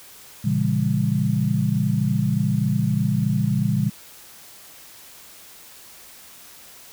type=chord; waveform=sine; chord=A# diminished seventh; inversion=none; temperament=just; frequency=116.54 / 139.85 / 167.82 / 201.4 Hz; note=A#2 / C#3 / E3 / G3; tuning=0 / +16 / +31 / +47 cents; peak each=-24 / -23 / -25 / -23 dBFS; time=0.44-3.9 s; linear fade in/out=10 ms; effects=white hiss -45 dBFS RMS until 6.92 s